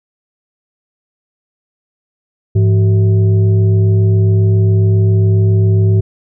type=tone with frequency modulation; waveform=sine; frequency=103.83 Hz; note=G#2; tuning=in tune; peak=-7 dBFS; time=2.55-6.01 s; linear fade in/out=10 ms; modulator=275 Hz; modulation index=0.49; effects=none